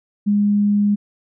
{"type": "tone", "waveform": "sine", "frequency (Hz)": 205.3, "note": "G#3", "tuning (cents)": -20, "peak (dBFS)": -13, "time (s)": [0.26, 0.96], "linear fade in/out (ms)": 20, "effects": []}